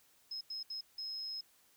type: tone bursts at uneven times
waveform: sine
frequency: 5140 Hz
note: E8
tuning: 45 cents flat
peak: -39 dBFS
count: 4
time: 0.31-0.41 / 0.5-0.63 / 0.7-0.81 / 0.98-1.41 s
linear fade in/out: 5 ms
effects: white hiss -68 dBFS RMS until 1.76 s